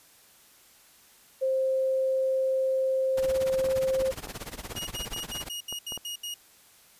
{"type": "tone", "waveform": "sine", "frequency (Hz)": 527, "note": "C5", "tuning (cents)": 12, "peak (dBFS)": -23, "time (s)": [1.41, 4.12], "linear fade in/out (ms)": 20}
{"type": "noise with tremolo", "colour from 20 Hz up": "pink", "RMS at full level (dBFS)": -36, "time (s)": [3.17, 5.49], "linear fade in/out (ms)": 5, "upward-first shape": "sine", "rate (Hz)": 17, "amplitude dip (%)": 90}
{"type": "clicks", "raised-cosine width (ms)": 1, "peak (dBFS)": -26, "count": 12, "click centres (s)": [3.498, 3.643, 3.687, 4.02, 4.272, 4.721, 4.753, 5.077, 5.163, 5.726, 5.922, 5.976]}
{"type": "tone bursts", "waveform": "sawtooth", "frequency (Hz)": 2876, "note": "F#7", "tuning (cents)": -50, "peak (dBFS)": -30, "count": 9, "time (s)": [4.76, 6.342], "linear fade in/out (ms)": 5, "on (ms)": 110, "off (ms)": 74}
{"effects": ["white hiss -57 dBFS RMS until 6.99 s", "resampled to 32000 Hz"]}